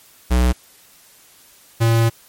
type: tone pair in turn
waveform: square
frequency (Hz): 61.74 / 114.61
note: B1 / A#2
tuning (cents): 0 / -29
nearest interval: major seventh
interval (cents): 1071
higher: second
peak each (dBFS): -13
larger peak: neither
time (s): 0.3-0.53 / 1.8-2.1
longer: second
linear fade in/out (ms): 20
effects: white hiss -49 dBFS RMS until 2.28 s + MP3 64 kbps